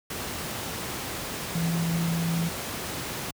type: tone in noise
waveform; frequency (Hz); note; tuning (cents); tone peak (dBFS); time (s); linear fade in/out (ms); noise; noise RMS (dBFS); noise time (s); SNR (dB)
sine; 167.2; E3; +25; -24; 1.55-2.49; 5; pink; -33; 0.1-3.31; +6
effects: high-pass 80 Hz 12 dB/octave